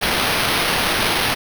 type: noise with sample-and-hold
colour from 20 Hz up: blue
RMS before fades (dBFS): -19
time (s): 0.01-1.35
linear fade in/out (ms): 20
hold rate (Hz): 7350
effects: none